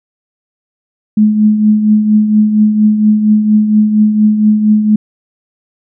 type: tone with tremolo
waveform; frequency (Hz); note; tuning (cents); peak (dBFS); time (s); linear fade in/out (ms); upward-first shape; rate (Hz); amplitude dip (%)
sine; 212.9; G#3; +43; -3; 1.17-4.96; 5; triangle; 4.3; 60
effects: none

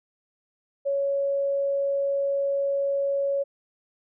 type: tone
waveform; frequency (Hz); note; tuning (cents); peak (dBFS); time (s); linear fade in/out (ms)
sine; 557; C#5; +8; -22; 0.85-3.44; 20
effects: none

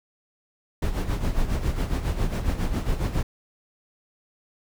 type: noise with tremolo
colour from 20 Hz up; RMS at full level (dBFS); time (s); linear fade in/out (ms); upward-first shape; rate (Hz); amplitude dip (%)
brown; -22; 0.82-3.23; 5; sine; 7.3; 65
effects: none

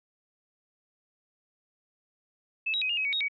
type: tone with pitch steps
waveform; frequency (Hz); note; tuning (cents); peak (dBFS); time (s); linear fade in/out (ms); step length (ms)
sine; 2612 / 3839 / 2523 / 2831 / 2547 / 2251 / 3761 / 2262; E7 / B7 / D#7 / F7 / D#7 / C#7 / A#7 / C#7; -17 / -50 / +23 / +23 / +40 / +26 / +15 / +34; -26; 2.66-3.284; 10; 78
effects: none

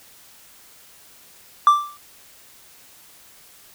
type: tone with exponential decay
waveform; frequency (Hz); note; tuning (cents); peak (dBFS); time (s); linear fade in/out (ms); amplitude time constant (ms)
triangle; 1174.7; D6; 0; -4; 1.67-1.97; 1; 64
effects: tanh soft clip ceiling -1 dBFS + white hiss -49 dBFS RMS until 3.74 s

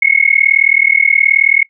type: tone with amplitude modulation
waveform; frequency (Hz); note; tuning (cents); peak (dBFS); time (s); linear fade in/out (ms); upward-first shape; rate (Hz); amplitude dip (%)
sine; 2183; C#7; -27; -3; 0.02-1.63; 5; sine; 38.8; 100
effects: noise-tail reverb RT60 0.1 s tail -21 dB re dry

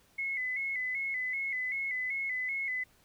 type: tone with vibrato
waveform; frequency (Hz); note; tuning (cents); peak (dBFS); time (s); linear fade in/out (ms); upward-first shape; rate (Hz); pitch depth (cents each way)
sine; 2093; C7; 0; -31; 0.18-2.84; 10; square; 2.6; 68
effects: pink hiss -65 dBFS RMS until 3.04 s

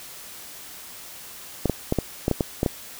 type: clicks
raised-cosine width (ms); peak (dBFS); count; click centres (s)
2; -7; 9; 1.657 / 1.697 / 1.924 / 1.987 / 2.281 / 2.313 / 2.408 / 2.631 / 2.662
effects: white hiss -41 dBFS RMS until 2.99 s

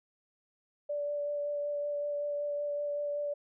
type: tone with vibrato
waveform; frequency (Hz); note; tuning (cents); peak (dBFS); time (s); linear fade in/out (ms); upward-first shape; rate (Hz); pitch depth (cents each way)
sine; 582; D5; -16; -31; 0.89-3.34; 10; sine; 5.3; 11
effects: none

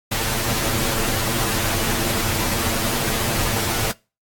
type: noise with comb filter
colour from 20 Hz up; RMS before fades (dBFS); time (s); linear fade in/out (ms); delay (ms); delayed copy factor
pink; -22; 0.11-3.92; 10; 8.9; +1
effects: noise-tail reverb RT60 0.3 s tail -23 dB re dry + AAC 64 kbps

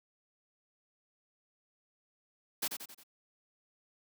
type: noise with echo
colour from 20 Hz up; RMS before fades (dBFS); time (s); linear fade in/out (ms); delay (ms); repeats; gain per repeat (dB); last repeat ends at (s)
white; -33; 2.62-2.68; 10; 89; 4; -6; 3.036
effects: high-pass 200 Hz 12 dB/octave

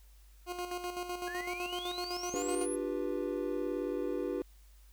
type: tone with tremolo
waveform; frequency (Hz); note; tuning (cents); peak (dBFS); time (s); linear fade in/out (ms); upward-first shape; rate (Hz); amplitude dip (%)
20% pulse; 355.9; F4; +33; -30; 0.46-2.67; 50; square; 7.9; 55
type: exponential sweep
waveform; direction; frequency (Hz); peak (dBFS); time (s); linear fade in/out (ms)
sine; up; 1640 to 11210; -40; 1.27-2.76; 10
type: chord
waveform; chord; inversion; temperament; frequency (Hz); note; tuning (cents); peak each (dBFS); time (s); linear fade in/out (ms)
triangle; G dominant seventh; second; just; 294 / 352.8 / 392 / 490; D4 / F4 / G4 / B4; +2 / +18 / 0 / -14; -36; 2.34-4.42; 0
effects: added 50 Hz sine -55 dBFS peak until 4.92 s + white hiss -67 dBFS RMS until 4.92 s

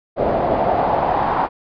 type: noise with band-pass filter sweep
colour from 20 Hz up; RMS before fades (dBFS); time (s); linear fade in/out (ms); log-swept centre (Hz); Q
brown; -18; 0.16-1.49; 50; 600 to 940; 3.5
effects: resampled to 11025 Hz

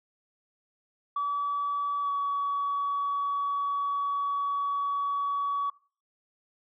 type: tone with pitch glide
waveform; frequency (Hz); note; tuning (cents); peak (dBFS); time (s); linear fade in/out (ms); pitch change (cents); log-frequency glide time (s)
sine; 1146 to 1132.2; D6 to C#6; -43 to +36; -25; 1.16-5.7; 5; -21; 2.02-2.09
effects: noise-tail reverb RT60 0.4 s tail -20 dB re dry + tanh soft clip ceiling -22 dBFS

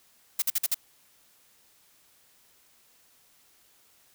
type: noise bursts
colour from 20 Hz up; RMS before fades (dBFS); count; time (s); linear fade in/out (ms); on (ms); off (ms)
blue; -25; 5; 0.39-0.745; 5; 31; 50
effects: white hiss -62 dBFS RMS until 4.14 s

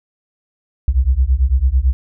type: beating tone pair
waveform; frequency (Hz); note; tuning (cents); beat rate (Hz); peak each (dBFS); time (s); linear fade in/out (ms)
sine; 60.5 / 69.5; B1 / C#2; -35 / +5; 9; -14; 0.88-1.93; 0
effects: none

